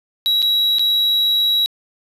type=tone with dropouts; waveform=triangle; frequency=3878 Hz; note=B7; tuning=32 cents flat; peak=-12 dBFS; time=0.26-1.66 s; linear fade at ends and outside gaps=0 ms; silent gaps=0.42-0.426 / 0.785-0.794 s; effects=resampled to 32000 Hz + 7-bit